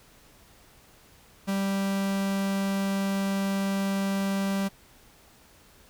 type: tone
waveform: 45% pulse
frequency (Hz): 195.9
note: G3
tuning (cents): -1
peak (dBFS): -25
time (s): 1.47-4.69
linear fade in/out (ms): 20
effects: pink hiss -56 dBFS RMS until 5.89 s